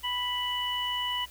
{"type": "harmonic tone", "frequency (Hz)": 987, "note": "B5", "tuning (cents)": -1, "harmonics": [1, 2, 3], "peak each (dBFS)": [-33, -37, -30], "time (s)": [0.03, 1.26], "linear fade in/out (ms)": 20, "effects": ["added 60 Hz sine -52 dBFS peak until 1.3 s", "white hiss -52 dBFS RMS until 1.3 s"]}